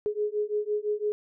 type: beating tone pair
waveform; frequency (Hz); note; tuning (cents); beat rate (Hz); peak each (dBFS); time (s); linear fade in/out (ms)
sine; 416.6 / 422.5; G#4 / G#4; +5 / +30; 5.9; -29; 0.06-1.12; 0
effects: none